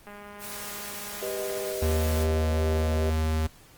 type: click train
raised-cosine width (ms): 0.5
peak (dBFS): -29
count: 339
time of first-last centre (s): 0.07-1.719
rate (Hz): 205
type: noise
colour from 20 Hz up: white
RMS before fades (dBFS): -38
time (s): 0.39-2.27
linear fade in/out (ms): 50
type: chord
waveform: sine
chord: G augmented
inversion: none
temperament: equal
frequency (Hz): 392 / 493.9 / 622.3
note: G4 / B4 / D#5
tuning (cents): 0 / 0 / 0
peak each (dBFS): -33 / -36 / -34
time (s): 1.22-3.1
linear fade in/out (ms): 5
type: tone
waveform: square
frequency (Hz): 78.9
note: D#2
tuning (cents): +25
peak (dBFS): -24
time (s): 1.82-3.47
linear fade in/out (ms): 5
effects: pink hiss -54 dBFS RMS until 3.77 s + Opus 24 kbps